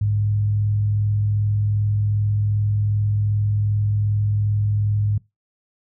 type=tone with frequency modulation; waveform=sine; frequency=103.83 Hz; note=G#2; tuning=in tune; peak=-17 dBFS; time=0.01-5.18 s; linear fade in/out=5 ms; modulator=42.6 Hz; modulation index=0.25; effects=noise-tail reverb RT60 0.2 s tail -21 dB re dry